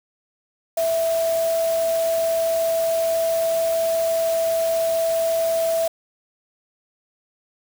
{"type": "tone in noise", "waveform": "sine", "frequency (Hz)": 659.3, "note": "E5", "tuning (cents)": 0, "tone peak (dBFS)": -18, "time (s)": [0.77, 5.88], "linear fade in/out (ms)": 5, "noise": "white", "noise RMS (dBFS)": -33, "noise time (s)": [0.77, 5.88], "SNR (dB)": 12, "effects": []}